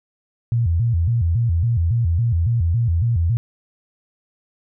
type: tone with vibrato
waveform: sine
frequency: 99.3 Hz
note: G2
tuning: 23 cents sharp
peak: -15 dBFS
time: 0.52-3.37 s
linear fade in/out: 0 ms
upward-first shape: square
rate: 3.6 Hz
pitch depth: 290 cents each way
effects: none